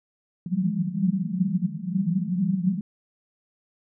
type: band-pass noise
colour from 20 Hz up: pink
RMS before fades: -25 dBFS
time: 0.46-2.81 s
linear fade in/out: 2 ms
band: 170 to 200 Hz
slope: 96 dB/octave
effects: none